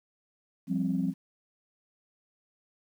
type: chord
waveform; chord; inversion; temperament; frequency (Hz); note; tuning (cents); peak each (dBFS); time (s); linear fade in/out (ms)
sine; F suspended second; none; equal with one note detuned; 174.61 / 196 / 263.6; F3 / G3 / C4; 0 / 0 / +13; -30; 0.67-1.14; 50
effects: tanh soft clip ceiling -17 dBFS + 10-bit